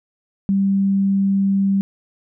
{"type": "tone", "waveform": "sine", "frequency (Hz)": 196, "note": "G3", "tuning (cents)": 0, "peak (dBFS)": -14, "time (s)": [0.49, 1.81], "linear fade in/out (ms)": 0, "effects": []}